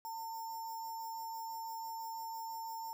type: tone with sample-and-hold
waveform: sine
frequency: 903 Hz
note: A5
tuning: 45 cents sharp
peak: -40 dBFS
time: 0.05-2.93 s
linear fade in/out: 0 ms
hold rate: 6300 Hz
effects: none